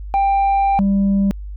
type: tone pair in turn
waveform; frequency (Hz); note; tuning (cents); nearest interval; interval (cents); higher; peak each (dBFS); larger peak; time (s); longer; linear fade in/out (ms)
sine; 790 / 197.5; G5 / G3; +13 / +13; 2 octaves; 2400; first; -10; neither; 0.14-0.79 / 0.79-1.31; first; 0
effects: tanh soft clip ceiling -12 dBFS + added 50 Hz sine -27 dBFS peak until 1.56 s